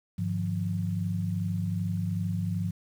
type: tone cluster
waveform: sine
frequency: 101.9 / 152.6 / 175.2 Hz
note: G#2 / D#3 / F3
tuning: -32 / -33 / +6 cents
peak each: -30 / -37 / -30 dBFS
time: 0.18-2.71 s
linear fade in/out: 10 ms
effects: 9-bit